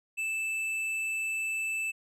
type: tone with hard clipping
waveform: sine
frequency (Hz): 2637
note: E7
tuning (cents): 0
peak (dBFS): -31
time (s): 0.17-1.92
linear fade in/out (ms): 20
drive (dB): 7
effects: none